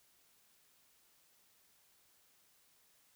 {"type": "silence", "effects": ["white hiss -70 dBFS RMS until 3.15 s"]}